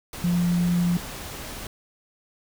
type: tone in noise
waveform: sine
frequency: 174.8 Hz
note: F3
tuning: 2 cents sharp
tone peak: -19 dBFS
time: 0.24-0.97 s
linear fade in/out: 2 ms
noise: pink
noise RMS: -36 dBFS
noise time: 0.13-1.67 s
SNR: +14 dB
effects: none